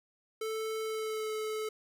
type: tone with pitch glide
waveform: square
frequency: 440 to 432.9 Hz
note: A4 to A4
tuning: 0 to -28 cents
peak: -34 dBFS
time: 0.41-1.69 s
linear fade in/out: 5 ms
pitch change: -28 cents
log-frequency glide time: 0.81-1.33 s
effects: none